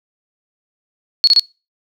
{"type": "tone bursts", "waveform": "sine", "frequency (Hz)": 4356, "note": "C#8", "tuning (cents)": -31, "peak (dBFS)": -6, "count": 3, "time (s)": [1.24, 1.395], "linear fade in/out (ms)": 0, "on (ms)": 33, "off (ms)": 28, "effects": ["noise-tail reverb RT60 0.3 s tail -24 dB re dry"]}